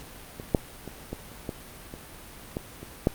clicks, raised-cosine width 2 ms, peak -24 / -6 / -22 / -19 / -29 / -17 / -24 / -16 / -26 / -6 dBFS, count 10, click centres 0.399 / 0.548 / 0.877 / 1.13 / 1.317 / 1.492 / 1.939 / 2.569 / 2.83 / 3.071 s, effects pink hiss -45 dBFS RMS until 3.14 s + Opus 48 kbps

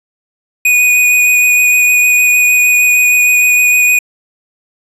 square tone with vibrato, 2476 Hz, D#7, 9 cents flat, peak -7 dBFS, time 0.65-3.99 s, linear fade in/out 5 ms, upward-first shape sine, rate 6.5 Hz, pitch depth 10 cents each way, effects resampled to 32000 Hz

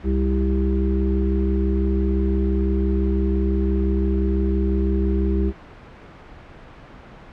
harmonic tone, 65.9 Hz, C2, 13 cents sharp, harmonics 1 / 3 / 5 / 6, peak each -19 / -24 / -26 / -27 dBFS, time 0.03-5.53 s, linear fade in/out 50 ms, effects pink hiss -42 dBFS RMS until 7.32 s + low-pass 2000 Hz 12 dB/octave

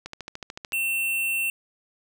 click train, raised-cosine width 0.2 ms, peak -18 dBFS, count 10, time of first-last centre 0.06-0.722 s, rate 13.6 Hz
square tone, 2700 Hz, E7, 41 cents sharp, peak -24 dBFS, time 0.73-1.5 s, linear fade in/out 2 ms
effects none

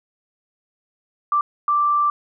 sine tone bursts at uneven times, 1174.7 Hz, D6, in tune, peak -15 dBFS, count 2, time 1.32-1.41 / 1.68-2.1 s, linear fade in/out 2 ms, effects none

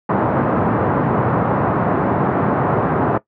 pink band-pass noise, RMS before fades -17 dBFS, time 0.09-3.18 s, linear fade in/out 5 ms, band 110 to 1300 Hz, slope 24 dB/octave, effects noise-tail reverb RT60 0.1 s tail -18 dB re dry

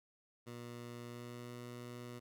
15% pulse tone with pitch glide, 120 to 121.46 Hz, B2 to B2, -49 to -28 cents, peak -40 dBFS, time 0.46-2.2 s, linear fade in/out 20 ms, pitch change +21 cents, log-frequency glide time 1.11-1.53 s, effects none

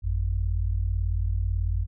sine tone pair together, 50.82 / 89 Hz, G#1 / F2, -37 / +33 cents, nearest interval minor seventh, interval 970 cents, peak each -25 / -26 dBFS, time 0.02-1.87 s, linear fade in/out 50 ms, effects none

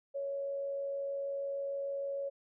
sine tone with frequency modulation, 556 Hz, C#5, 5 cents sharp, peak -34 dBFS, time 0.14-2.3 s, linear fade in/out 20 ms, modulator 93.5 Hz, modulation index 0.2, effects none

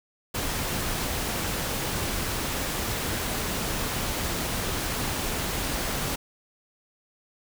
pink noise, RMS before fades -29 dBFS, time 0.34-6.16 s, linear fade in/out 10 ms, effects none

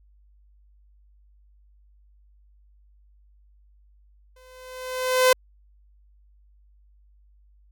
sawtooth tone with exponential growth, 511 Hz, C5, 41 cents flat, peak -9 dBFS, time 4.36-5.33 s, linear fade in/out 5 ms, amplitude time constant 210 ms, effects added 50 Hz sine -54 dBFS peak until 7.71 s

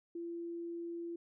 sine tone, 340 Hz, F4, 46 cents flat, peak -39 dBFS, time 0.15-1.16 s, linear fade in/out 5 ms, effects none

